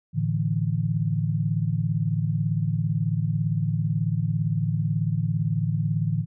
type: chord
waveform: sine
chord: A suspended fourth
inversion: none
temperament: equal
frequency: 110 / 146.83 / 164.81 Hz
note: A2 / D3 / E3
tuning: 0 / 0 / 0 cents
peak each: -26 dBFS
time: 0.13-6.26 s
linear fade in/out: 50 ms
effects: none